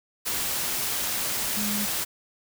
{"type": "tone in noise", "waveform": "sine", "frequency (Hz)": 207.7, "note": "G#3", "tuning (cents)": 0, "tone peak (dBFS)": -29, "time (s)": [1.56, 1.86], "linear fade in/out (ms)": 20, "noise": "white", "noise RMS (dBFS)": -28, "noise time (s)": [0.25, 2.05], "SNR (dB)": -4, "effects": []}